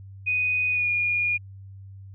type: tone with pitch glide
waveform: sine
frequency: 2489 to 2432 Hz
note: D#7 to D#7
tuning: 0 to -40 cents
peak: -21 dBFS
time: 0.26-1.38 s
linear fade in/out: 20 ms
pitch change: -40 cents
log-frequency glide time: 0.69-0.9 s
effects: added 97 Hz sine -40 dBFS peak until 2.14 s